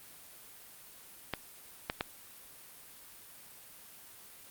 clicks, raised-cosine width 0.3 ms, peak -15 dBFS, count 3, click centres 1.337 / 1.899 / 2.009 s, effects white hiss -53 dBFS RMS until 4.5 s + Opus 32 kbps

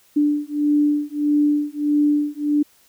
sine beating tone pair, 293.7 / 295.3 Hz, D4 / D4, 0 / +10 cents, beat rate 1.6 Hz, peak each -19 dBFS, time 0.16-2.63 s, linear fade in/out 10 ms, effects white hiss -56 dBFS RMS until 2.88 s

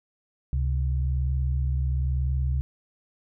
sine tone pair together, 68.99 / 130 Hz, C#2 / C3, -8 / -11 cents, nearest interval major seventh, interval 1097 cents, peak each -23 / -29 dBFS, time 0.53-2.61 s, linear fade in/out 0 ms, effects none

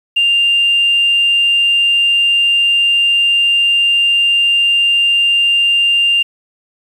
sine tone, 2794 Hz, F7, in tune, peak -8 dBFS, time 0.16-6.23 s, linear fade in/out 10 ms, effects tanh soft clip ceiling -4 dBFS + 7-bit

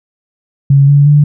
sine tone with pitch steps, 139.1 / 142.93 / 146.86 Hz, C#3 / D3 / D3, +6 / -47 / 0 cents, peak -3 dBFS, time 0.7-1.24 s, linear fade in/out 5 ms, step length 180 ms, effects none

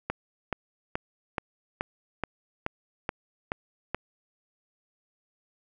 click train, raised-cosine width 0.5 ms, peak -13 dBFS, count 10, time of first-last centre 0.1-3.946 s, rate 2.34 Hz, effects none

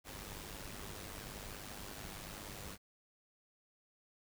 pink noise with amplitude modulation, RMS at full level -45 dBFS, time 0.04-2.78 s, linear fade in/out 50 ms, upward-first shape sine, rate 101 Hz, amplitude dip 60%, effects none

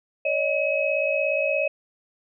sine tone cluster, 563 / 620 / 2554 Hz, C#5 / D#5 / D#7, +27 / -6 / +45 cents, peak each -25 dBFS, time 0.25-1.68 s, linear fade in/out 5 ms, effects none

